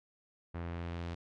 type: tone with low-pass filter sweep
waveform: sawtooth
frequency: 85.3 Hz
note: F2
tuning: 40 cents flat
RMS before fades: -40 dBFS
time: 0.54-1.15 s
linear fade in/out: 10 ms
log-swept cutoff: 1800 to 4400 Hz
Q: 0.98
effects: none